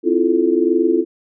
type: chord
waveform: sine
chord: F major seventh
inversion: second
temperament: just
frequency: 261.9 / 327.4 / 349.2 / 436.5 Hz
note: C4 / E4 / F4 / A4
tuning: +2 / -12 / 0 / -14 cents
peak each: -22 / -17 / -16 / -20 dBFS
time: 0.03-1.05 s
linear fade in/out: 50 ms
effects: none